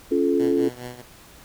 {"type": "chord", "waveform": "sine", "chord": "Db augmented", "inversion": "none", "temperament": "just", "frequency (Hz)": [277.2, 346.5, 433.1], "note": ["Db4", "F4", "A4"], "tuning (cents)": [0, -14, -27], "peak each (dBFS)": -22, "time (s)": [0.11, 0.69], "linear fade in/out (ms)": 10}
{"type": "tone with tremolo", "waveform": "10% pulse", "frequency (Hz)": 123.47, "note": "B2", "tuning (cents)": 0, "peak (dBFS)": -23, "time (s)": [0.39, 1.02], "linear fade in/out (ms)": 10, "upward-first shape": "triangle", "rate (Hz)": 4.8, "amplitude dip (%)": 80}
{"effects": ["pink hiss -48 dBFS RMS until 1.44 s"]}